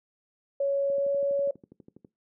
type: tone with pitch glide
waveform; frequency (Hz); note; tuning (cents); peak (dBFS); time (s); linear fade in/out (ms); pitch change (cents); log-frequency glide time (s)
sine; 557 to 560.6; C#5 to C#5; +8 to +19; -23; 0.6-1.51; 5; +11; 0.9-1.12
type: click train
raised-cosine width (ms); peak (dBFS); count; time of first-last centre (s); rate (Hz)
3; -32; 15; 0.9-2.048; 12.2
effects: noise-tail reverb RT60 0.2 s tail -20 dB re dry + high-pass 200 Hz 12 dB/octave